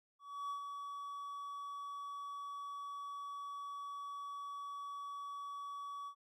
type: tone with ADSR envelope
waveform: triangle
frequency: 1136 Hz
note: C#6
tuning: 42 cents sharp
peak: -36 dBFS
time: 0.19-6.15 s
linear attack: 310 ms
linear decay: 100 ms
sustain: -5 dB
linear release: 79 ms
effects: none